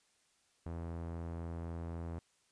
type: tone with low-pass filter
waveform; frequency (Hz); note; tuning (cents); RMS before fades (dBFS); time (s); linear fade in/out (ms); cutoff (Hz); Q
sawtooth; 83.8; E2; +29; -42; 0.66-2.19; 0; 1100; 0.7
effects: white hiss -73 dBFS RMS until 2.51 s + resampled to 22050 Hz